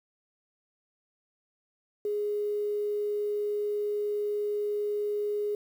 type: tone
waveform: sine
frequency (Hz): 415.3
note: G#4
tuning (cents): 0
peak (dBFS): -27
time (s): 2.05-5.55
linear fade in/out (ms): 2
effects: 9-bit